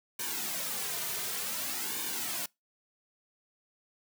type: noise with flanger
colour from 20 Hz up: white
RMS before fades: -35 dBFS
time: 0.19-2.46 s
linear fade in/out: 5 ms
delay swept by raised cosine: 1.5 to 3.7 ms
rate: 0.55 Hz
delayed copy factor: -0.75
effects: noise-tail reverb RT60 0.2 s tail -25 dB re dry + high-pass 150 Hz 12 dB/octave